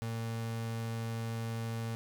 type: tone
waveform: 35% pulse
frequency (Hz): 114.1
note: A#2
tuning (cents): -37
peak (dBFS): -33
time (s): 0.02-1.95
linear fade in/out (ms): 0
effects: none